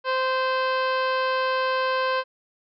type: harmonic tone with a mistuned harmonic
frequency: 520 Hz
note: C5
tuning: 11 cents flat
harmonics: 1 / 2 / 3 / 4 / 5 / 6 / 7 / 8 / 9 / 10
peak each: -25 / -25 / -29 / -40 / -35 / -37 / -47 / -40 / -43 / -48 dBFS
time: 0.04-2.24 s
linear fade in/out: 50 ms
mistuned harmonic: 4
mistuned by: -17 cents
effects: none